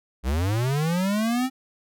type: linear sweep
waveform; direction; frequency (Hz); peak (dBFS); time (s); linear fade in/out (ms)
square; up; 58.27 to 265; -22; 0.23-1.5; 50
effects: none